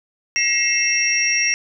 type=tone cluster; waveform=sine; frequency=1913 / 2130 / 2665 / 5620 Hz; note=A#6 / C7 / E7 / F8; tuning=+44 / +30 / +18 / +10 cents; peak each=-26 / -22 / -21 / -19 dBFS; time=0.36-1.54 s; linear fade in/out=0 ms; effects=none